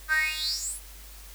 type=tone with high-pass filter sweep; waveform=10% pulse; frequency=311.1 Hz; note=D#4; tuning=in tune; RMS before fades=-28 dBFS; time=0.08-0.8 s; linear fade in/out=50 ms; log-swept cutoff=1400 to 11000 Hz; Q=9.5; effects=added 50 Hz sine -45 dBFS peak until 1.34 s + white hiss -49 dBFS RMS until 1.34 s